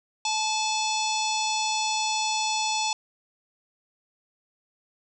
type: harmonic tone with a mistuned harmonic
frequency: 868 Hz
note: A5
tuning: 24 cents flat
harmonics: 1 / 3 / 4 / 5 / 6 / 7 / 8 / 9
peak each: -27 / -32 / -33 / -34 / -35 / -35 / -36 / -37 dBFS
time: 0.25-2.93 s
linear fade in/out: 2 ms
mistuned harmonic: 7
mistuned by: -75 cents
effects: none